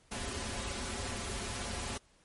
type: noise with comb filter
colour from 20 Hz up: pink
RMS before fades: -38 dBFS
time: 0.11-1.98 s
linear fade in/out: 10 ms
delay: 6.4 ms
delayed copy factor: -0.75
effects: pink hiss -66 dBFS RMS until 2.24 s + MP3 48 kbps